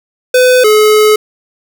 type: tone pair in turn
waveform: square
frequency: 504 / 427 Hz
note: B4 / G#4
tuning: +35 / +48 cents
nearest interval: minor third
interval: 287 cents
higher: first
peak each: -5 dBFS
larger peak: neither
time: 0.34-0.64 / 0.64-1.16 s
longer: second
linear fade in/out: 5 ms
effects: none